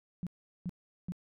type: tone bursts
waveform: sine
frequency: 178 Hz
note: F3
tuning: 33 cents sharp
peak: -33 dBFS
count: 3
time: 0.23-1.121 s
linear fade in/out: 0 ms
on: 37 ms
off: 390 ms
effects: none